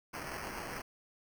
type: noise with sample-and-hold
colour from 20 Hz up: white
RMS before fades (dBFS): -42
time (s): 0.13-0.82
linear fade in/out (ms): 10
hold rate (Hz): 3675
effects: none